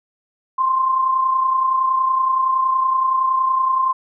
sine tone pair together, 1046.3 / 1077 Hz, C6 / C6, 0 / +50 cents, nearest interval minor second, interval 50 cents, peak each -15 / -25 dBFS, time 0.58-3.93 s, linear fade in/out 10 ms, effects none

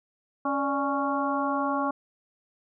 harmonic tone with a mistuned harmonic, 277.2 Hz, C#4, in tune, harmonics 1 / 2 / 3 / 4 / 5, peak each -29 / -32 / -31 / -29 / -36 dBFS, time 0.45-1.91 s, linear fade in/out 5 ms, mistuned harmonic 2, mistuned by +93 cents, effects none

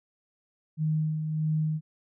sine tone with tremolo, 155.56 Hz, D#3, in tune, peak -23 dBFS, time 0.77-1.81 s, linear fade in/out 50 ms, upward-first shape sine, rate 1.6 Hz, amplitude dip 45%, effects none

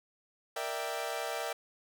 sawtooth chord, E half-diminished seventh, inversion second, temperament equal with one note detuned, 466.2 / 589.4 / 659.3 / 784 Hz, Bb4 / D5 / E5 / G5, 0 / +6 / 0 / 0 cents, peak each -37 / -36 / -35 / -36 dBFS, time 0.56-1.53 s, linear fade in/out 5 ms, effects none

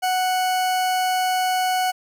40% pulse tone, 740 Hz, F#5, in tune, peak -18 dBFS, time 0.02-1.92 s, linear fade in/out 20 ms, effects 10-bit

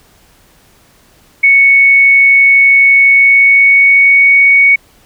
sine tone with pitch glide, 2217 to 2231 Hz, C#7 to C#7, 0 to +11 cents, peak -3 dBFS, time 1.43-4.76 s, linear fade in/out 10 ms, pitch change +11 cents, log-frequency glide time 3.04-4.34 s, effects pink hiss -47 dBFS RMS until 5.05 s

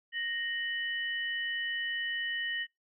sine tone pair together, 1864.7 / 2980 Hz, A#6 / F#7, 0 / +12 cents, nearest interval minor sixth, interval 812 cents, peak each -33 / -37 dBFS, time 0.12-2.67 s, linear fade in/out 50 ms, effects noise-tail reverb RT60 0.2 s tail -25 dB re dry

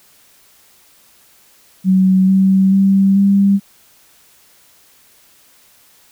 sine tone with pitch steps, 188.1 / 191.39 / 194.73 / 198.14 Hz, F#3 / G3 / G3 / G3, +29 / -41 / -11 / +19 cents, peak -8 dBFS, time 1.84-3.6 s, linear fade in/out 50 ms, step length 440 ms, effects white hiss -50 dBFS RMS until 6.11 s

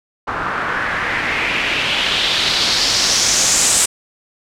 white noise with low-pass filter sweep, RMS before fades -17 dBFS, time 0.27-3.86 s, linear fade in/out 10 ms, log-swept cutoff 1200 to 8300 Hz, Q 2.9, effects none

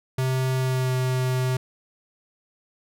square tone with pitch glide, 130.2 to 128.41 Hz, C3 to C3, -8 to -32 cents, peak -22 dBFS, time 0.18-1.57 s, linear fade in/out 5 ms, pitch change -24 cents, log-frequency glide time 0.56-0.96 s, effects none

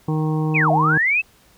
harmonic tone, 155.56 Hz, D#3, in tune, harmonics 1 / 2 / 3 / 5 / 6 / 7, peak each -19 / -25 / -29 / -33 / -35 / -36 dBFS, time 0.08-0.98 s, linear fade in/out 5 ms
sine linear two-way sweep, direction down then up, 2672 to 620 to 2672 Hz, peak -15 dBFS, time 0.54-1.22 s, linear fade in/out 20 ms, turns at 0.71 s
effects pink hiss -54 dBFS RMS until 1.57 s

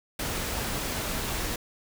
pink noise, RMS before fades -31 dBFS, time 0.19-1.56 s, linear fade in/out 5 ms, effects none

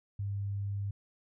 sine tone, 100.1 Hz, G2, 37 cents sharp, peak -32 dBFS, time 0.19-0.91 s, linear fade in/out 5 ms, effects none

